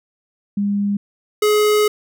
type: tone pair in turn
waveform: sine / square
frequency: 202.5 / 421.7 Hz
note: G#3 / G#4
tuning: -43 / +26 cents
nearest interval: octave + minor second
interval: 1269 cents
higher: second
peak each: -16 / -13 dBFS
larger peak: second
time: 0.57-0.97 / 1.42-1.88 s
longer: second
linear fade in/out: 5 ms
effects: none